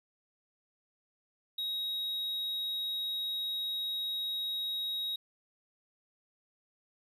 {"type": "tone", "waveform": "triangle", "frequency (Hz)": 3795, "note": "A#7", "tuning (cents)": 30, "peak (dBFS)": -31, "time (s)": [1.58, 5.16], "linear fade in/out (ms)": 5, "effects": []}